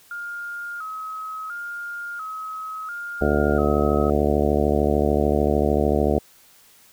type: tone with vibrato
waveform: sine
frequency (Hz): 1342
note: E6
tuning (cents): +31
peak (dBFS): -29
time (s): 0.11-4.1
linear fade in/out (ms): 2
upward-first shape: square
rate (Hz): 0.72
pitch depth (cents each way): 86
type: harmonic tone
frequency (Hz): 73.42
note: D2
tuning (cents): 0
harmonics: 1 / 2 / 3 / 4 / 5 / 6 / 7 / 8 / 9 / 10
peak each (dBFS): -24 / -29 / -25 / -27 / -25 / -24 / -30 / -27 / -28 / -30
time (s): 3.21-6.19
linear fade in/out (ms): 5
effects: white hiss -53 dBFS RMS until 6.92 s